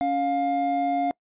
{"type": "tone pair together", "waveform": "triangle", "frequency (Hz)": [280, 706], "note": ["C#4", "F5"], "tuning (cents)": [18, 19], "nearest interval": "octave + major third", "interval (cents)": 1601, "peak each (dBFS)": [-25, -21], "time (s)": [0.01, 1.11], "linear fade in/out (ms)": 0, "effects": ["noise-tail reverb RT60 0.1 s tail -25 dB re dry", "resampled to 8000 Hz"]}